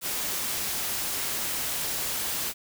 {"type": "noise", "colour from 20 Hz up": "white", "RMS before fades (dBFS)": -30, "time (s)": [0.01, 2.54], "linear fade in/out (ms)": 50, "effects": []}